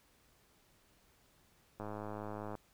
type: click train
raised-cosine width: 1 ms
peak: -29 dBFS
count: 80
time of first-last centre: 1.8-2.552 s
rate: 105 Hz
effects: pink hiss -69 dBFS RMS until 2.73 s